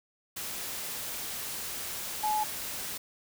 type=tone in noise; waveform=sine; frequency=852 Hz; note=G#5; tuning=44 cents sharp; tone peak=-26 dBFS; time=2.23-2.44 s; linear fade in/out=10 ms; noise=white; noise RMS=-37 dBFS; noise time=0.36-2.98 s; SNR=+8 dB; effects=none